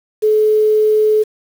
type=tone with quantisation; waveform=sine; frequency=429.5 Hz; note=A4; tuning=42 cents flat; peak=-9 dBFS; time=0.22-1.24 s; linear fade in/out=20 ms; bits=6; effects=none